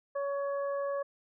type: harmonic tone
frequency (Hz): 561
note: C#5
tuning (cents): +21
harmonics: 1 / 2 / 3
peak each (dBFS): -31 / -39 / -47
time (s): 0.15-1.03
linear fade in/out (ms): 10
effects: none